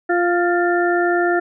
harmonic tone with a mistuned harmonic, 349.2 Hz, F4, in tune, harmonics 1 / 2 / 4 / 5, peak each -17 / -20 / -23 / -24 dBFS, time 0.09-1.4 s, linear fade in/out 10 ms, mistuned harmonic 5, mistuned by +29 cents, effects none

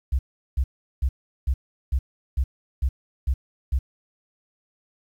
sine tone bursts, 65.8 Hz, C2, 10 cents sharp, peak -17 dBFS, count 9, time 0.12-3.79 s, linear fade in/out 10 ms, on 70 ms, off 380 ms, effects tanh soft clip ceiling -13 dBFS + 9-bit

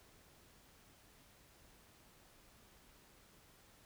silence, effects pink hiss -65 dBFS RMS until 3.85 s

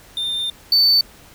triangle tone pair in turn, 3607 / 4530 Hz, A7 / C#8, +42 / +37 cents, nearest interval major third, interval 395 cents, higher second, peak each -19 / -10 dBFS, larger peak second, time 0.17-0.5 / 0.72-1.01 s, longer first, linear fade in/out 2 ms, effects pink hiss -46 dBFS RMS until 1.34 s

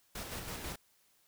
pink noise with tremolo, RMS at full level -41 dBFS, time 0.15-0.76 s, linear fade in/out 5 ms, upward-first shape square, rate 6.1 Hz, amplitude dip 35%, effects white hiss -70 dBFS RMS until 1.27 s

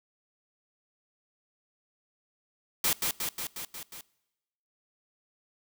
white noise with echo, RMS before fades -26 dBFS, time 2.84-2.93 s, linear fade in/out 2 ms, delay 180 ms, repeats 6, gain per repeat -3 dB, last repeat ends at 4.01 s, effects noise-tail reverb RT60 1.0 s tail -23 dB re dry

